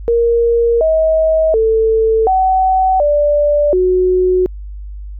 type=tone with pitch steps; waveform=sine; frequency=467.5 / 637 / 444.4 / 755 / 587 / 367.3 Hz; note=A#4 / D#5 / A4 / F#5 / D5 / F#4; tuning=+5 / +41 / +17 / +35 / -1 / -13 cents; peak=-9 dBFS; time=0.08-4.46 s; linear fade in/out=0 ms; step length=730 ms; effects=added 50 Hz sine -25 dBFS peak until 5.19 s